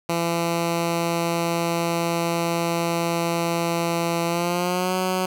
10% pulse tone with pitch glide, 169 to 185.36 Hz, E3 to F#3, +43 to +3 cents, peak -13 dBFS, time 0.09-5.26 s, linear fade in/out 5 ms, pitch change +160 cents, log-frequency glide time 4.27-4.95 s, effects none

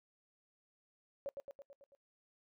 sine tone with echo, 558 Hz, C#5, 11 cents sharp, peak -37 dBFS, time 1.26-1.29 s, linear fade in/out 0 ms, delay 110 ms, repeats 6, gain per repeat -4 dB, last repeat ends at 1.95 s, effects noise-tail reverb RT60 0.1 s tail -24 dB re dry

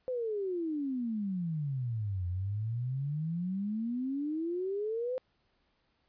sine exponential two-way sweep, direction down then up, 520 to 87.31 to 520 Hz, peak -31 dBFS, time 0.08-5.18 s, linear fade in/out 0 ms, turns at 2.27 s, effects pink hiss -74 dBFS RMS until 6.08 s + resampled to 11025 Hz

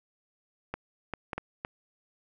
clicks, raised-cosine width 0.5 ms, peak -18 dBFS, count 5, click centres 0.74 / 1.137 / 1.332 / 1.38 / 1.649 s, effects none

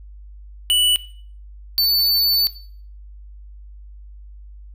square tone pair in turn, 2960 / 4503 Hz, F#7 / C#8, 0 / +26 cents, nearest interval perfect fifth, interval 726 cents, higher second, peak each -14 / -14 dBFS, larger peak neither, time 0.7-0.96 / 1.78-2.47 s, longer second, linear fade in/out 0 ms, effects noise-tail reverb RT60 0.5 s tail -17 dB re dry + added 50 Hz sine -37 dBFS peak until 4.74 s

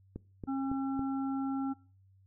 click train, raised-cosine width 3 ms, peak -27 dBFS, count 4, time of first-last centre 0.16-0.993 s, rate 3.6 Hz
harmonic tone, 270 Hz, C#4, 45 cents flat, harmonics 1 / 3 / 5, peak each -31 / -41 / -45 dBFS, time 0.47-1.74 s, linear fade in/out 20 ms
effects noise-tail reverb RT60 0.4 s tail -22 dB re dry + added 96 Hz sine -60 dBFS peak until 2.26 s

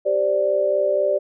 sine chord, G suspended fourth, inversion none, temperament equal, 392 / 523.3 / 587.3 Hz, G4 / C5 / D5, 0 / 0 / 0 cents, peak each -24 / -24 / -18 dBFS, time 0.05-1.19 s, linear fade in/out 20 ms, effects none

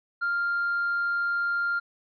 triangle tone, 1396.9 Hz, F6, in tune, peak -21 dBFS, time 0.21-1.8 s, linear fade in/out 20 ms, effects tanh soft clip ceiling -20 dBFS + resampled to 11025 Hz

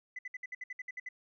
sine tone bursts, 2005 Hz, B6, 26 cents sharp, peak -37 dBFS, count 11, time 0.16-1.089 s, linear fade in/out 5 ms, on 29 ms, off 61 ms, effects tanh soft clip ceiling -34 dBFS

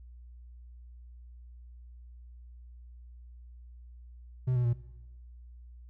triangle tone with pitch steps, 127.2 / 122.9 / 118.8 Hz, C3 / B2 / A#2, -48 / -8 / +33 cents, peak -23 dBFS, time 4.47-4.734 s, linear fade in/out 10 ms, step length 88 ms, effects noise-tail reverb RT60 1.0 s tail -18 dB re dry + added 60 Hz sine -47 dBFS peak until 5.89 s

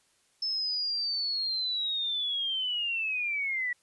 sine linear sweep, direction down, 5274 to 1927 Hz, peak -28 dBFS, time 0.42-3.73 s, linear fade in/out 5 ms, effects white hiss -68 dBFS RMS until 3.82 s + resampled to 24000 Hz

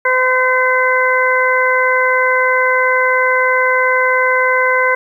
harmonic tone, 511 Hz, C5, 41 cents flat, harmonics 1 / 2 / 3 / 4, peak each -16 / -16 / -16 / -16 dBFS, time 0.05-4.95 s, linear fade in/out 5 ms, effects 8-bit

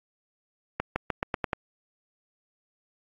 accelerating click train, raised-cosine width 0.5 ms, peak -11 dBFS, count 7, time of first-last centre 0.8-1.532 s, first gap 160 ms, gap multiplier 0.89, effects AAC 64 kbps

